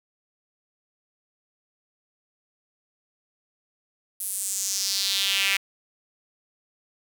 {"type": "tone with high-pass filter sweep", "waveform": "sawtooth", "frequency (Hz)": 195.8, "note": "G3", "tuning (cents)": -2, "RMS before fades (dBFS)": -26, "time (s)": [4.2, 5.57], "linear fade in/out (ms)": 5, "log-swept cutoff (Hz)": [11000, 2300], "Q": 3, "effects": []}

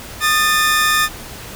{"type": "tone pair together", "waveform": "sawtooth", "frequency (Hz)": [1231.4, 1778], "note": ["D#6", "A6"], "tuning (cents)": [-18, 18], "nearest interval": "tritone", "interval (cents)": 636, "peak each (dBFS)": -12, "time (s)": [0.2, 1.09], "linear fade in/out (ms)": 50, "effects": ["pink hiss -33 dBFS RMS until 1.55 s"]}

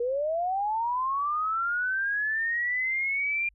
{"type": "linear sweep", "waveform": "sine", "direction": "up", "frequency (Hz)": [466.8, 2400], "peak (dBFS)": -25, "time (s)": [0, 3.49], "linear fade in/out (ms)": 5, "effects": ["added 50 Hz sine -59 dBFS peak until 3.54 s"]}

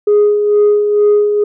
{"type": "tone with tremolo", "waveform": "sine", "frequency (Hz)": 415.3, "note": "G#4", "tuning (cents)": 0, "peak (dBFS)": -4, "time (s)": [0.07, 1.44], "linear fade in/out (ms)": 5, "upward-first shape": "sine", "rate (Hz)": 2.2, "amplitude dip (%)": 50, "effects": ["tanh soft clip ceiling -4 dBFS"]}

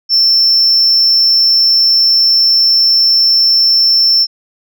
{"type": "tone", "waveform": "sine", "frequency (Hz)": 5370, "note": "E8", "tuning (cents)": 31, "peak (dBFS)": -4, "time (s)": [0.09, 4.27], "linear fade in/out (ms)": 50, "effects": ["tanh soft clip ceiling -5 dBFS"]}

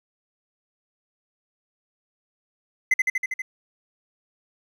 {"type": "tone with echo", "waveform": "triangle", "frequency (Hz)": 2043, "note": "C7", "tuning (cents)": -42, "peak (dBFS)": -13, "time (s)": [2.91, 2.94], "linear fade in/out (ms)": 5, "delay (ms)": 80, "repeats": 6, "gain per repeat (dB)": -2, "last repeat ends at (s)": 3.42, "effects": []}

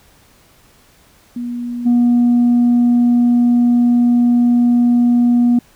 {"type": "tone with level steps", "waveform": "sine", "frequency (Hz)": 241, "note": "B3", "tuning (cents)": -42, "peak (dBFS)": [-20, -7], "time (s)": [1.36, 5.59], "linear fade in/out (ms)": 5, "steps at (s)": 1.85, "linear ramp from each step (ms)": 20, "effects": ["tanh soft clip ceiling -7 dBFS", "pink hiss -50 dBFS RMS until 5.75 s"]}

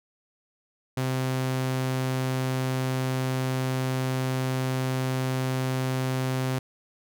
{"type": "tone", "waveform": "sawtooth", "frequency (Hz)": 130, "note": "C3", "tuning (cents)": -11, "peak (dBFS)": -21, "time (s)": [0.97, 6.59], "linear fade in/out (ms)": 5, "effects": []}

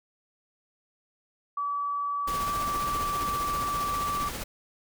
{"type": "tone with pitch glide", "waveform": "sine", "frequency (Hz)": [1147, 1161.7], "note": ["D6", "D6"], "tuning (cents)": [-41, -19], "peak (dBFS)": -27, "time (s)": [1.57, 4.29], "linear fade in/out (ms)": 5, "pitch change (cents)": 22, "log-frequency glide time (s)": [2.44, 2.52]}
{"type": "noise with tremolo", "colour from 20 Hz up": "pink", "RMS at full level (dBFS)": -34, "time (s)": [2.27, 4.44], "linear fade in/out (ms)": 10, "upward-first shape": "sine", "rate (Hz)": 15, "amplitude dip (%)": 35}
{"effects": []}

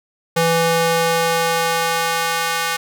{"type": "tone with high-pass filter sweep", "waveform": "square", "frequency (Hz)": 166.1, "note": "E3", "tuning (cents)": 13, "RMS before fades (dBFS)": -18, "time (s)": [0.36, 2.77], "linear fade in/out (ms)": 10, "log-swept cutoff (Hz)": [340, 1200], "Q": 0.95, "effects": []}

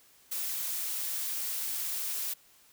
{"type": "noise", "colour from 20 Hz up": "blue", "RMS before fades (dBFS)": -34, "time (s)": [0.31, 2.34], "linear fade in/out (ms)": 10, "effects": ["white hiss -61 dBFS RMS until 2.72 s"]}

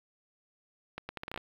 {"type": "accelerating click train", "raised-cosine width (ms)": 0.3, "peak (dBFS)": -21, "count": 9, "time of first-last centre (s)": [0.98, 1.376], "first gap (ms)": 110, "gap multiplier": 0.75, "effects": ["low-pass 4000 Hz 12 dB/octave", "8-bit"]}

